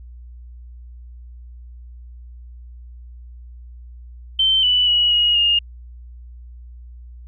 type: tone with pitch steps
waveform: sine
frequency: 3100 / 2973 / 2925 / 2889 / 2837 Hz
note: G7 / F#7 / F#7 / F#7 / F7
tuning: -20 / +8 / -21 / -42 / +27 cents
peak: -13 dBFS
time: 4.39-5.59 s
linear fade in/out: 5 ms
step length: 240 ms
effects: added 60 Hz sine -36 dBFS peak until 7.27 s